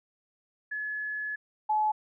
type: tone pair in turn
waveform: sine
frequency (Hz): 1706 / 855.7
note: G#6 / A5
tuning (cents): +46 / -48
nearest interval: octave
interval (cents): 1194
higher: first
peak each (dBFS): -31 / -23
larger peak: second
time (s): 0.71-1.36 / 1.69-1.92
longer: first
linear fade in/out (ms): 10
effects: none